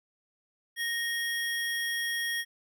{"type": "tone pair together", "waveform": "square", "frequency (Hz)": [1863, 3276], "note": ["A#6", "G#7"], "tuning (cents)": [-2, -24], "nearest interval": "minor seventh", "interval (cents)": 978, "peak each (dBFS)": [-31, -36], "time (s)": [0.76, 2.45], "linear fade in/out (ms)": 50, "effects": []}